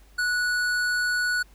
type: tone with hard clipping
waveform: sine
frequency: 1471 Hz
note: F#6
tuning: 11 cents flat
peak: -24 dBFS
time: 0.18-1.43 s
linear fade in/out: 10 ms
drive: 12 dB
effects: added 50 Hz sine -51 dBFS peak until 1.54 s + pink hiss -59 dBFS RMS until 1.54 s